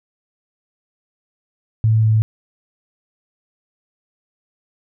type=tone pair in turn; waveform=sine; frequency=110.5 / 109.61 Hz; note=A2 / A2; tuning=+8 / -6 cents; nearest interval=unison; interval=14 cents; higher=first; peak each=-11 dBFS; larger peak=neither; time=1.84-2.03 / 2.03-2.22 s; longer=neither; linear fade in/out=0 ms; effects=none